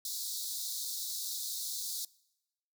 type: high-pass noise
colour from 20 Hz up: pink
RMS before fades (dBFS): -38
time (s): 0.05-2.05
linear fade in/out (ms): 2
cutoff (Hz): 3700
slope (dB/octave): 96
effects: noise-tail reverb RT60 0.9 s tail -23 dB re dry